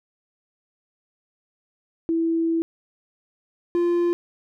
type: tone pair in turn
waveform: sine / triangle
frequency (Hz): 329.6 / 346.7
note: E4 / F4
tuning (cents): 0 / -13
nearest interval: minor second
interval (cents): 87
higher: second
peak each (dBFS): -19 / -16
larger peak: second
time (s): 2.09-2.62 / 3.75-4.13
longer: first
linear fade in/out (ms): 0
effects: none